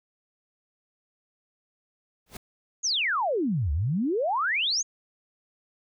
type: noise with exponential growth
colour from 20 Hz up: pink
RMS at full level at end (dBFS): -34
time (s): 2.26-2.37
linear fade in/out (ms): 5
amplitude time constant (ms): 23
type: exponential two-way sweep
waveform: sine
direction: down then up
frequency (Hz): 6860 to 68.1 to 6860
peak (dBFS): -23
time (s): 2.83-4.83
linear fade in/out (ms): 20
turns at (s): 3.72
effects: none